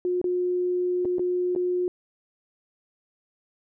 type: tone with dropouts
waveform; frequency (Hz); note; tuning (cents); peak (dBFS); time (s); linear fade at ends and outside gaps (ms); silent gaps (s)
sine; 359.4; F4; +50; -22; 0.05-1.88; 1; 0.215-0.242 / 1.049-1.054 / 1.184-1.194 / 1.551-1.561
effects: none